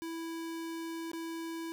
square tone with dropouts, 329.6 Hz, E4, in tune, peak -38 dBFS, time 0.02-1.72 s, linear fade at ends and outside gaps 0 ms, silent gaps 1.116-1.133 s, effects none

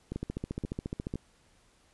two click trains, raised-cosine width 3 ms, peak -21 / -22 dBFS, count 15 / 3, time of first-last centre 0.16-1.139 / 0.12-1.156 s, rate 14.3 / 1.93 Hz, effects pink hiss -65 dBFS RMS until 1.93 s + resampled to 24000 Hz

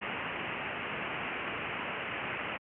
white low-pass noise, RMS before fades -37 dBFS, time 0.01-2.58 s, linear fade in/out 20 ms, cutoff 2900 Hz, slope 96 dB/octave, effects high-pass 100 Hz 12 dB/octave

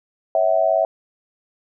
sine tone with amplitude modulation, 654 Hz, E5, 14 cents flat, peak -10 dBFS, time 0.35-0.85 s, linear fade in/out 2 ms, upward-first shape sine, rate 98.6 Hz, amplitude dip 100%, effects none

